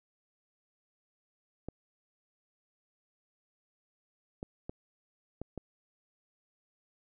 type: clicks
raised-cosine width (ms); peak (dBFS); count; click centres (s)
2; -25; 5; 1.686 / 4.429 / 4.695 / 5.416 / 5.577
effects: none